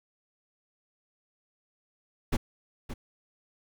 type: noise with echo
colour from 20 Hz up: brown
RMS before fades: -25 dBFS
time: 2.32-2.37 s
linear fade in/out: 10 ms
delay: 570 ms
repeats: 1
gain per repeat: -11 dB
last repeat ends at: 2.94 s
effects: none